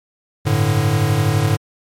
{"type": "chord", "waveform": "square", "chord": "G suspended second", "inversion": "none", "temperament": "equal", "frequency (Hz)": [98, 110, 146.83], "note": ["G2", "A2", "D3"], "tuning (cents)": [0, 0, 0], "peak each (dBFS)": [-21, -18, -19], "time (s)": [0.45, 1.57], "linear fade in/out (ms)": 20, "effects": ["MP3 64 kbps"]}